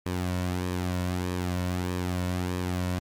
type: tone with flanger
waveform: sawtooth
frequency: 90.2 Hz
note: F#2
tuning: 44 cents flat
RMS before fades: -29 dBFS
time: 0.06-2.99 s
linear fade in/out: 0 ms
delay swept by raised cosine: 1.4 to 2.5 ms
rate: 1.6 Hz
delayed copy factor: -0.5
effects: MP3 96 kbps